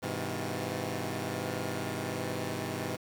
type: tone cluster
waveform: 10% pulse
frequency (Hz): 101.5 / 127.2 / 161.4 / 355.1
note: G#2 / C3 / E3 / F4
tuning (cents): -39 / -48 / -36 / +29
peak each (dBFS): -29 / -29 / -30 / -36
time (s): 0.02-2.97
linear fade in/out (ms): 20
effects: 9-bit